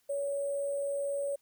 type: tone with sample-and-hold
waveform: sine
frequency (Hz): 562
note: C#5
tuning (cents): +24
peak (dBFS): -30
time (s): 0.09-1.36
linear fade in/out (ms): 10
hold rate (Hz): 8820
effects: white hiss -72 dBFS RMS until 1.41 s